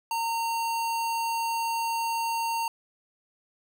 square tone, 918 Hz, A#5, 27 cents flat, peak -27 dBFS, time 0.11-2.68 s, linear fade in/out 2 ms, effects none

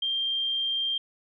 sine tone, 3181 Hz, G7, 25 cents sharp, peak -25 dBFS, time 0.02-0.98 s, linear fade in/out 5 ms, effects none

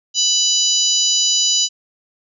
harmonic tone, 990 Hz, B5, 4 cents sharp, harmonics 3 / 4 / 5 / 6 / 7, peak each -20 / -20 / -20 / -20 / -20 dBFS, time 0.14-1.69 s, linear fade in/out 50 ms, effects none

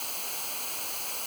white noise with comb filter, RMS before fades -34 dBFS, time 0-1.26 s, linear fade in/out 2 ms, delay 0.55 ms, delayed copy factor -0.7, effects none

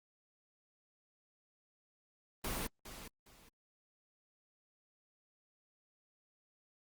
pink noise with echo, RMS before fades -38 dBFS, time 2.44-2.67 s, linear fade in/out 5 ms, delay 410 ms, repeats 2, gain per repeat -12 dB, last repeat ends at 3.49 s, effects Opus 32 kbps

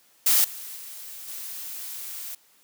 blue noise with level steps, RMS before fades -19 / -38 / -40 / -36 dBFS, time 0.26-2.35 s, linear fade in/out 5 ms, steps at 0.44 / 0.76 / 1.28 s, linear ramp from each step 5 ms, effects white hiss -60 dBFS RMS until 2.63 s + high-pass 150 Hz 12 dB/octave

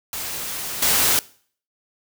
white noise with level steps, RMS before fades -29 / -18 dBFS, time 0.13-1.19 s, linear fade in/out 0 ms, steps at 0.82 s, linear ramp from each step 5 ms, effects noise-tail reverb RT60 0.5 s tail -21 dB re dry

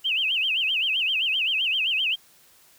sine tone with vibrato, 2834 Hz, F7, 25 cents sharp, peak -21 dBFS, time 0.04-2.16 s, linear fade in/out 20 ms, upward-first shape sine, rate 7.7 Hz, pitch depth 210 cents each way, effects white hiss -56 dBFS RMS until 2.78 s

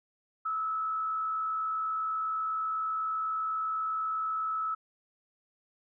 sine tone with frequency modulation, 1300 Hz, E6, 24 cents flat, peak -29 dBFS, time 0.45-4.75 s, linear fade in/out 10 ms, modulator 72.1 Hz, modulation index 0.33, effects none

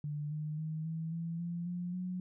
sine tone with pitch steps, 148.1 / 152.53 / 157.09 / 161.78 / 166.62 / 171.6 / 176.73 / 182.02 Hz, D3 / D#3 / D#3 / E3 / E3 / F3 / F3 / F#3, +15 / -34 / +17 / -32 / +19 / -30 / +21 / -28 cents, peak -35 dBFS, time 0.04-2.2 s, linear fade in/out 2 ms, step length 270 ms, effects none

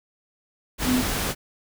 sine tone in noise, 252.6 Hz, B3, 39 cents sharp, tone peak -19 dBFS, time 0.84-1.04 s, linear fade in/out 50 ms, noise pink, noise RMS -26 dBFS, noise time 0.78-1.35 s, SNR +4 dB, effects none

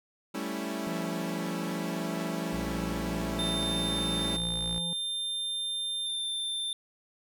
sawtooth chord, A dominant seventh, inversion third, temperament equal, 196 / 220 / 277.2 / 329.6 Hz, G3 / A3 / C#4 / E4, 0 / 0 / 0 / 0 cents, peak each -34 dBFS, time 0.34-4.37 s, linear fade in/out 10 ms
harmonic tone, 171.5 Hz, F3, 31 cents flat, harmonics 1 / 3 / 5, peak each -36 / -46 / -50 dBFS, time 0.87-4.93 s, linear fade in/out 0 ms
sawtooth tone, 58.2 Hz, A#1, 2 cents flat, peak -33 dBFS, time 2.52-4.8 s, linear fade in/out 20 ms
square tone with pitch glide, 3600 to 3575 Hz, A7 to A7, +39 to +27 cents, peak -31 dBFS, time 3.39-6.73 s, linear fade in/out 2 ms, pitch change -12 cents, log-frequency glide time 6.03-6.27 s
effects none

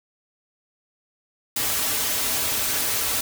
white noise with comb filter, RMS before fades -24 dBFS, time 1.56-3.21 s, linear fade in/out 5 ms, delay 5.6 ms, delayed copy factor -0.7, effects none

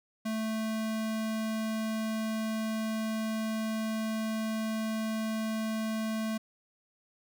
square tone, 220 Hz, A3, in tune, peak -31 dBFS, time 0.25-6.38 s, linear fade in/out 10 ms, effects none

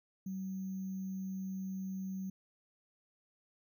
sine tone with sample-and-hold, 190 Hz, F#3, 46 cents sharp, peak -37 dBFS, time 0.26-2.3 s, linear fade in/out 5 ms, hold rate 6300 Hz, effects none

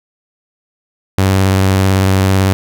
sawtooth tone with vibrato, 95.7 Hz, G2, 41 cents flat, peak -5 dBFS, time 1.18-2.53 s, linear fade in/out 0 ms, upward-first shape square, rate 18 Hz, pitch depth 21 cents each way, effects none

